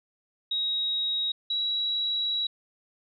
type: tone pair in turn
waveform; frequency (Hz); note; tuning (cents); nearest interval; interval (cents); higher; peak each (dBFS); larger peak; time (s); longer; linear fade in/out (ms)
sine; 3800 / 3889; A#7 / B7; +33 / -27; unison; 40; second; -25; neither; 0.51-1.32 / 1.5-2.47; second; 5
effects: none